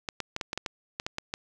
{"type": "clicks", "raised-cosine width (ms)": 0.2, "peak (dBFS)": -14, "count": 11, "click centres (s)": [0.088, 0.203, 0.364, 0.412, 0.531, 0.576, 0.662, 0.999, 1.065, 1.184, 1.339], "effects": []}